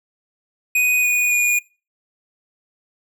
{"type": "tone with pitch steps", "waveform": "square", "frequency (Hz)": [2489, 2466, 2443], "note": ["D#7", "D#7", "D#7"], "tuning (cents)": [0, -16, -32], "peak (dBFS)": -15, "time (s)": [0.75, 1.59], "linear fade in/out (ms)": 5, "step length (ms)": 280, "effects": ["noise-tail reverb RT60 0.3 s tail -21 dB re dry"]}